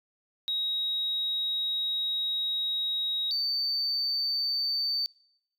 sine tone pair in turn, 3800 / 4569 Hz, A#7 / D8, +33 / -48 cents, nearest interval minor third, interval 319 cents, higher second, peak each -26 / -25 dBFS, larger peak second, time 0.48-3.31 / 3.31-5.06 s, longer first, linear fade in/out 0 ms, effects noise-tail reverb RT60 0.8 s tail -25 dB re dry + tanh soft clip ceiling -22 dBFS

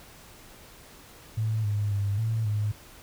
sine tone with pitch steps, 109.9 / 103.5 / 100.7 / 111.9 / 105.1 Hz, A2 / G#2 / G2 / A2 / G#2, -2 / -5 / +47 / +30 / +21 cents, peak -24 dBFS, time 1.37-2.72 s, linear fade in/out 10 ms, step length 270 ms, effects pink hiss -50 dBFS RMS until 3.02 s

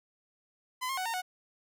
sawtooth tone with pitch steps, 1015 / 1070 / 744 / 915 / 736 Hz, B5 / C6 / F#5 / A#5 / F#5, +47 / +38 / +9 / -32 / -9 cents, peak -28 dBFS, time 0.81-1.22 s, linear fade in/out 20 ms, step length 82 ms, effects none

